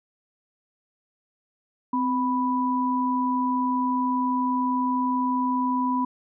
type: tone pair together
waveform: sine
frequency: 257.2 / 987.8 Hz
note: C4 / B5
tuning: -30 / 0 cents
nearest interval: octave + major seventh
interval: 2330 cents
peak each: -24 dBFS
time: 1.93-6.05 s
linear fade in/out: 5 ms
effects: none

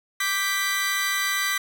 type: chord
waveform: sawtooth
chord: G major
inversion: second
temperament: equal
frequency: 1174.7 / 1568 / 1975.5 Hz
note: D6 / G6 / B6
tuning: 0 / 0 / 0 cents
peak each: -26 / -26 / -21 dBFS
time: 0.2-1.58 s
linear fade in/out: 5 ms
effects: none

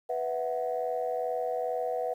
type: chord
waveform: sine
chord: B suspended fourth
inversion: none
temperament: just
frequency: 493.9 / 658.5 / 740.8 Hz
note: B4 / E5 / F#5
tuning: 0 / -2 / +2 cents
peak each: -31 / -33 / -33 dBFS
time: 0.09-2.14 s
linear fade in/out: 10 ms
effects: tanh soft clip ceiling -20 dBFS + 10-bit

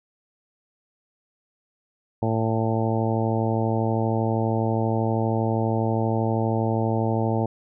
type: harmonic tone with a mistuned harmonic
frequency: 112.5 Hz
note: A2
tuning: 39 cents sharp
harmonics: 1 / 2 / 3 / 4 / 5 / 6 / 7 / 8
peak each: -24 / -27 / -29 / -30 / -31 / -32 / -32 / -33 dBFS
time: 2.22-7.46 s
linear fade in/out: 5 ms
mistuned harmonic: 8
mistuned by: -26 cents
effects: none

